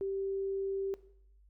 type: tone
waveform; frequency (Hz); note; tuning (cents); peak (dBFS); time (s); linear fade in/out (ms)
sine; 390; G4; -9; -32; 0.01-0.94; 0
effects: noise-tail reverb RT60 0.7 s tail -17 dB re dry + added 50 Hz sine -59 dBFS peak until 1.49 s